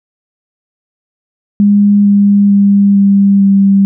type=tone with pitch steps; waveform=sine; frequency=203.8 / 202 / 200.3 / 198.57 / 196.86 Hz; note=G#3 / G#3 / G3 / G3 / G3; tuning=-32 / -48 / +38 / +23 / +8 cents; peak=-4 dBFS; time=1.6-3.85 s; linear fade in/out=0 ms; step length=450 ms; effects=none